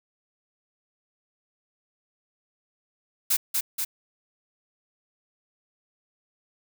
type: noise with echo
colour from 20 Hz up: blue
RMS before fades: -22 dBFS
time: 3.3-3.37 s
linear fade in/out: 10 ms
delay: 240 ms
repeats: 2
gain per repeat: -3 dB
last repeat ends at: 3.85 s
effects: none